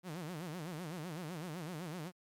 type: tone with vibrato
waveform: sawtooth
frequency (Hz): 166.3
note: E3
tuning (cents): +16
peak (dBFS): -37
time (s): 0.03-2.12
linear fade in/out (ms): 50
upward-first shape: sine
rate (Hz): 7.9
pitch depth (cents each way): 200
effects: MP3 96 kbps